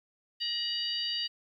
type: harmonic tone with a mistuned harmonic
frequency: 939 Hz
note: A#5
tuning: 12 cents sharp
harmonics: 2 / 3 / 4 / 5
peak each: -44 / -33 / -39 / -34 dBFS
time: 0.4-1.28 s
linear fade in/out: 20 ms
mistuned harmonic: 3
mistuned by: +65 cents
effects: 11-bit